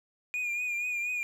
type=tone with vibrato; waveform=triangle; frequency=2437 Hz; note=D#7; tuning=37 cents flat; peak=-28 dBFS; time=0.34-1.23 s; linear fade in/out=0 ms; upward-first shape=triangle; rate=4.2 Hz; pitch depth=51 cents each way; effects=none